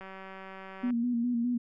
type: click train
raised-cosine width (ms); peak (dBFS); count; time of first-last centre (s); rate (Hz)
0.5; -30; 172; 0.01-0.905; 191
type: tone with vibrato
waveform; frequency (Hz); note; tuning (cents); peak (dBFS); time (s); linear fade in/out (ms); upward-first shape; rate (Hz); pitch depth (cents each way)
sine; 239.5; A#3; +47; -26; 0.83-1.58; 10; square; 4.9; 40
effects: none